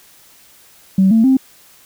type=tone with pitch steps; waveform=sine; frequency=190.9 / 224.4 / 263.8 Hz; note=G3 / A3 / C4; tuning=-46 / +34 / +14 cents; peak=-7 dBFS; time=0.98-1.37 s; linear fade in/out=5 ms; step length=130 ms; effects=tanh soft clip ceiling -3 dBFS + white hiss -47 dBFS RMS until 1.85 s